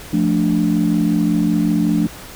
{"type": "chord", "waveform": "sine", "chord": "D minor", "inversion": "first", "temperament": "equal", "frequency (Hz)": [174.61, 220, 293.7], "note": ["F3", "A3", "D4"], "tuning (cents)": [0, 0, 0], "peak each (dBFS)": -17, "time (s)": [0.13, 2.07], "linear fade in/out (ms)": 5, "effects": ["tanh soft clip ceiling -6 dBFS", "pink hiss -36 dBFS RMS until 2.35 s"]}